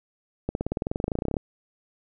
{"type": "accelerating click train", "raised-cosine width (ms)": 2, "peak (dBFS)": -13, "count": 22, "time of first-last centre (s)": [0.49, 1.368], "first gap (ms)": 61, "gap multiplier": 0.96, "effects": []}